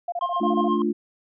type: tone bursts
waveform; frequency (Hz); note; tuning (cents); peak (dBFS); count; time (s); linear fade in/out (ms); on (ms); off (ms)
sine; 698.5; F5; 0; -24; 9; 0.08-0.682; 5; 42; 28
type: tone with tremolo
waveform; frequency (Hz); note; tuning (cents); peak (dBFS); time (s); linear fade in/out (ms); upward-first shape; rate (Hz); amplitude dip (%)
triangle; 1062; C6; +25; -19; 0.21-0.82; 2; triangle; 8.3; 85
type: chord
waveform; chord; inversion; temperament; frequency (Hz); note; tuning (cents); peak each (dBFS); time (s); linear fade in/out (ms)
sine; D minor; second; equal; 220 / 293.7 / 349.2; A3 / D4 / F4; 0 / 0 / 0; -24 / -26 / -24; 0.4-0.93; 20
effects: resampled to 8000 Hz